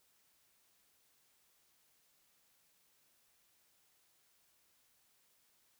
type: silence
effects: white hiss -73 dBFS RMS until 5.79 s